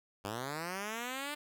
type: linear sweep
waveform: 5% pulse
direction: up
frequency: 95.2 to 300 Hz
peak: -26 dBFS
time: 0.24-1.35 s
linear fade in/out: 10 ms
effects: none